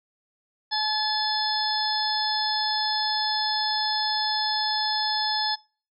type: harmonic tone with a mistuned harmonic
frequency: 859 Hz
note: A5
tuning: 42 cents flat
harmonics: 1 / 2 / 4 / 5 / 6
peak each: -28 / -32 / -31 / -30 / -28 dBFS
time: 0.71-5.56 s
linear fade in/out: 20 ms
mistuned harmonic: 4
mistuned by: +27 cents
effects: noise-tail reverb RT60 0.4 s tail -25 dB re dry